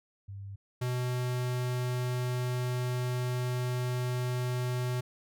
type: tone pair in turn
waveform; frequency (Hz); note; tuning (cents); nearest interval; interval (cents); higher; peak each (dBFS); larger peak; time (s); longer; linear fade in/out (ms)
sine / square; 99 / 124.73; G2 / B2; +18 / +18; major third; 400; second; -39 / -30; second; 0.28-0.56 / 0.81-5.01; second; 10
effects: none